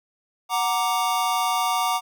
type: chord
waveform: square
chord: Gb augmented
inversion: none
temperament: equal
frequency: 740 / 932.3 / 1174.7 Hz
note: Gb5 / Bb5 / D6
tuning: 0 / 0 / 0 cents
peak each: -26 dBFS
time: 0.49-2.01 s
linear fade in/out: 50 ms
effects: none